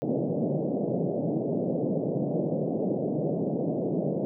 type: band-pass noise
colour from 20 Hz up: pink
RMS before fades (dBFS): -28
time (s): 0.02-4.25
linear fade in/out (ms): 0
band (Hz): 140 to 640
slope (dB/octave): 48
effects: none